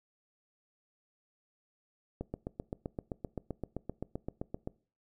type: click train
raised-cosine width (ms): 2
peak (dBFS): -23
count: 20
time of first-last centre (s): 2.21-4.674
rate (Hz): 7.71
effects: noise-tail reverb RT60 0.4 s tail -22 dB re dry